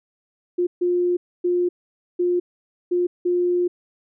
sine tone bursts at uneven times, 354.4 Hz, F4, 25 cents sharp, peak -17 dBFS, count 6, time 0.58-0.67 / 0.81-1.17 / 1.44-1.69 / 2.19-2.4 / 2.91-3.07 / 3.25-3.68 s, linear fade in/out 10 ms, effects none

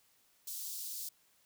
white high-pass noise, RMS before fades -42 dBFS, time 0.47-1.09 s, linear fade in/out 5 ms, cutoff 4300 Hz, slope 24 dB/octave, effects white hiss -70 dBFS RMS until 1.45 s

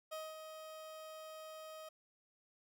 30% pulse tone with ADSR envelope, 629 Hz, D#5, 19 cents sharp, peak -39 dBFS, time 0.11-1.89 s, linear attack 18 ms, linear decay 220 ms, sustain -7 dB, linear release 6 ms, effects none

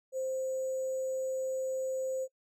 sine tone with sample-and-hold, 523.3 Hz, C5, in tune, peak -31 dBFS, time 0.12-2.28 s, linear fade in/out 50 ms, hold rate 7350 Hz, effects noise-tail reverb RT60 0.1 s tail -22 dB re dry + low-pass 12000 Hz 12 dB/octave

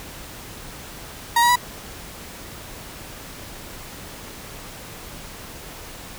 35% pulse tone with pitch steps, 940 / 959.2 / 978.8 Hz, A#5 / A#5 / B5, +14 / +49 / -16 cents, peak -12 dBFS, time 1.36-1.558 s, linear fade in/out 5 ms, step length 66 ms, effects pink hiss -38 dBFS RMS until 6.18 s

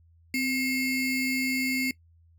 square ring-modulated tone, 1203 Hz, D6, 41 cents sharp, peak -23 dBFS, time 0.34-1.91 s, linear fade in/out 2 ms, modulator 944 Hz, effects noise-tail reverb RT60 0.1 s tail -20 dB re dry + added 83 Hz sine -56 dBFS peak until 2.38 s

